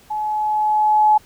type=tone with level ramp; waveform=sine; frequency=852 Hz; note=G#5; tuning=44 cents sharp; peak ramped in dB=-21 to -9 dBFS; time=0.1-1.18 s; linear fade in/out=10 ms; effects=pink hiss -50 dBFS RMS until 1.25 s